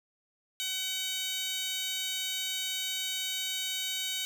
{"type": "tone with high-pass filter", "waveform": "15% pulse", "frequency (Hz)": 754, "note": "F#5", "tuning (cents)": 32, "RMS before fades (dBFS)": -34, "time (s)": [0.6, 4.25], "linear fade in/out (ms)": 0, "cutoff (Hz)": 3700, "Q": 2, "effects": []}